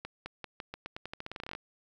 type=accelerating click train; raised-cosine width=0.3 ms; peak=-23 dBFS; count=20; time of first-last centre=0.05-1.551 s; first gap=210 ms; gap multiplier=0.87; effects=10-bit